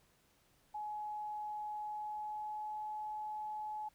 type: tone with pitch glide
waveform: sine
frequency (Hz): 844 to 851.8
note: G#5 to G#5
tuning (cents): +28 to +44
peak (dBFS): -39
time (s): 0.74-3.89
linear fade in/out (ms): 10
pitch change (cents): +16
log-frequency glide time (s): 1.8-2.83
effects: pink hiss -71 dBFS RMS until 3.94 s